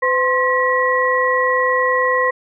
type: tone cluster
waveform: sine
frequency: 507 / 1056 / 1925 Hz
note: B4 / C6 / B6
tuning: +45 / +16 / -45 cents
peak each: -18 dBFS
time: 0.02-2.31 s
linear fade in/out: 10 ms
effects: none